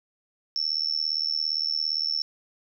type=tone with amplitude modulation; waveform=sine; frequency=5400 Hz; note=E8; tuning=41 cents sharp; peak=-20 dBFS; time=0.56-2.22 s; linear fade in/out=0 ms; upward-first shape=sine; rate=77.5 Hz; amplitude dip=95%; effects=none